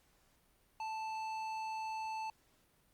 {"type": "tone with tanh clipping", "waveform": "sine", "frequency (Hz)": 880, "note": "A5", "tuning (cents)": 0, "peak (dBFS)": -40, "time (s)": [0.8, 2.3], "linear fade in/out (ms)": 2, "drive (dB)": 13, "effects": ["pink hiss -71 dBFS RMS until 2.93 s", "Opus 48 kbps"]}